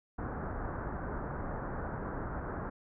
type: low-pass noise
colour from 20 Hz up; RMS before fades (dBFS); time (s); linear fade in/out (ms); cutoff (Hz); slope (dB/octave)
pink; -38; 0.18-2.7; 10; 1600; 48
effects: none